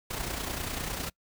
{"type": "noise with amplitude modulation", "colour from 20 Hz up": "pink", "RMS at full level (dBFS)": -32, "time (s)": [0.1, 1.1], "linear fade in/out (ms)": 10, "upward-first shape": "sine", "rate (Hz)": 30, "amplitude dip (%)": 55, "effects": ["noise-tail reverb RT60 0.1 s tail -25 dB re dry"]}